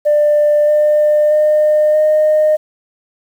sine tone with pitch steps, 594 / 600.6 / 607.2 / 613.9 Hz, D5 / D5 / D#5 / D#5, +20 / +39 / -42 / -23 cents, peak -7 dBFS, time 0.05-2.57 s, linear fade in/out 20 ms, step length 630 ms, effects tanh soft clip ceiling -5 dBFS + 7-bit

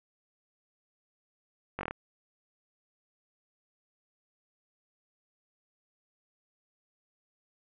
slowing click train, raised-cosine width 0.5 ms, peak -19 dBFS, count 6, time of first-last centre 1.79-1.91 s, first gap 20 ms, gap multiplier 1.09, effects resampled to 8000 Hz + 10-bit

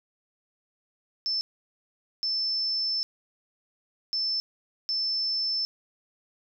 sine tone bursts at uneven times, 5290 Hz, E8, 5 cents sharp, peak -25 dBFS, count 4, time 1.26-1.41 / 2.23-3.03 / 4.13-4.4 / 4.89-5.65 s, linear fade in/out 0 ms, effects none

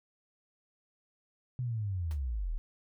sine linear sweep, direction down, 128.4 to 33.16 Hz, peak -31 dBFS, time 1.59-2.58 s, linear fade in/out 0 ms
pink noise with exponential decay, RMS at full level -48 dBFS, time 2.11-2.22 s, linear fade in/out 0 ms, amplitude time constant 22 ms
effects none

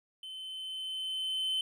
triangle tone with level ramp, 3063 Hz, G7, 41 cents flat, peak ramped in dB -40 to -27 dBFS, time 0.23-1.61 s, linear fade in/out 2 ms, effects none

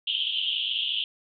pink band-pass noise, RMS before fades -28 dBFS, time 0.07-1.04 s, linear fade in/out 2 ms, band 2900 to 3400 Hz, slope 96 dB/octave, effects none

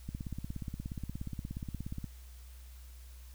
click train, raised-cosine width 5 ms, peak -26 dBFS, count 34, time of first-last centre 0.09-2.043 s, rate 16.9 Hz, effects added 62 Hz sine -48 dBFS peak until 3.34 s + white hiss -61 dBFS RMS until 3.34 s

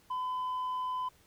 sine tone, 1011 Hz, B5, 40 cents sharp, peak -29 dBFS, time 0.1-1.09 s, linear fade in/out 10 ms, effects tanh soft clip ceiling -31 dBFS + pink hiss -64 dBFS RMS until 1.26 s

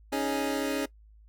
25% pulse chord, C# suspended second, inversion none, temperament equal, 277.2 / 311.1 / 415.3 Hz, C#4 / D#4 / G#4, 0 / 0 / 0 cents, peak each -26 / -30 / -30 dBFS, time 0.12-0.86 s, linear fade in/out 10 ms, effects noise-tail reverb RT60 0.1 s tail -20 dB re dry + added 53 Hz sine -52 dBFS peak until 1.28 s

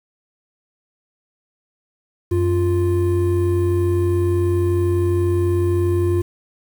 triangle tone pair together, 92.5 / 349.6 Hz, F#2 / F4, 0 / +2 cents, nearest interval octave + major seventh, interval 2302 cents, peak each -16 dBFS, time 2.31-6.22 s, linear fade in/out 10 ms, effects 7-bit

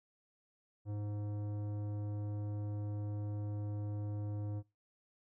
sine tone with tanh clipping, 103.8 Hz, G#2, in tune, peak -39 dBFS, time 0.85-4.63 s, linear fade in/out 50 ms, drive 14 dB, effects noise-tail reverb RT60 0.2 s tail -19 dB re dry

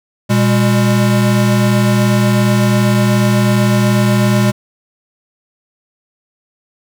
square tone pair together, 120 / 202.7 Hz, B2 / G#3, -49 / -42 cents, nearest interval major sixth, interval 907 cents, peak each -13 dBFS, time 0.29-4.52 s, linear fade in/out 20 ms, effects none

